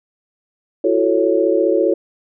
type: chord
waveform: sine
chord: F# minor seventh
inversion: third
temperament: equal with one note detuned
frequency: 335 / 370 / 440 / 554.4 Hz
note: E4 / F#4 / A4 / C#5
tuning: +28 / 0 / 0 / 0 cents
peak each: -18 dBFS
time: 0.84-1.94 s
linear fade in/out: 5 ms
effects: none